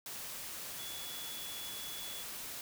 sine tone in noise, 3406 Hz, G#7, 43 cents sharp, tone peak -46 dBFS, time 0.79-2.23 s, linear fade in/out 2 ms, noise white, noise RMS -44 dBFS, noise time 0.06-2.61 s, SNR -5 dB, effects none

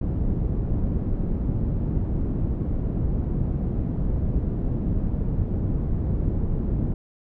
pink low-pass noise, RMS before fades -24 dBFS, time 0.01-6.94 s, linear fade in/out 5 ms, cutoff 240 Hz, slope 12 dB/octave, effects none

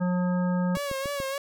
harmonic tone, 179.9 Hz, F#3, 48 cents flat, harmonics 1 / 3 / 5 / 7 / 9, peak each -23 / -33 / -37 / -40 / -42 dBFS, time 0-0.77 s, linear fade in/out 20 ms
sawtooth tone with vibrato, 554 Hz, C#5, 1 cent flat, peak -25 dBFS, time 0.75-1.38 s, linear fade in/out 2 ms, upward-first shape sine, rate 3.4 Hz, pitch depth 61 cents each way
click train, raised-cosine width 3 ms, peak -23 dBFS, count 4, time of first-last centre 0.77-1.202 s, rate 6.95 Hz
effects none

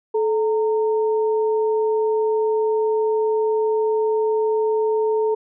sine tone pair together, 433.8 / 920 Hz, A4 / A#5, -25 / -23 cents, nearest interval octave + minor second, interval 1302 cents, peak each -17 / -27 dBFS, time 0.14-5.35 s, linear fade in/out 10 ms, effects none

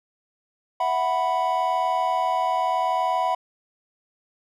triangle chord, E suspended second, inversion none, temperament equal, 659.3 / 740 / 987.8 Hz, E5 / F#5 / B5, 0 / 0 / 0 cents, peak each -26 / -22 / -22 dBFS, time 0.8-3.35 s, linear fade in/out 5 ms, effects none

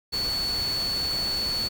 sine tone in noise, 4435 Hz, C#8, in tune, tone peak -25 dBFS, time 0.12-1.69 s, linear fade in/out 20 ms, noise pink, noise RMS -35 dBFS, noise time 0.12-1.69 s, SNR +7 dB, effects none

